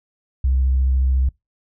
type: tone with vibrato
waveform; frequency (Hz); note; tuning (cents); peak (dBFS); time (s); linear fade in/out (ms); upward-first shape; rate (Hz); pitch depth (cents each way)
sine; 65.4; C2; 0; -13; 0.44-1.29; 5; sine; 14; 20
effects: noise-tail reverb RT60 0.2 s tail -26 dB re dry + tanh soft clip ceiling -11 dBFS